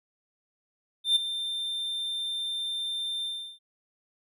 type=tone with ADSR envelope; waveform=triangle; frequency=3585 Hz; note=A7; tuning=32 cents sharp; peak=-16 dBFS; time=1.04-3.59 s; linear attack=120 ms; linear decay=10 ms; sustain=-12 dB; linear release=350 ms; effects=none